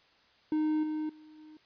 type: tone with level steps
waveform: triangle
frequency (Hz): 308.5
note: D#4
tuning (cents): -15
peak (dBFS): -24 / -29 / -49 / -47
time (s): 0.52-1.57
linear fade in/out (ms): 2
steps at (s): 0.83 / 1.09 / 1.38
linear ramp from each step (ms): 5
effects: white hiss -64 dBFS RMS until 1.65 s + resampled to 11025 Hz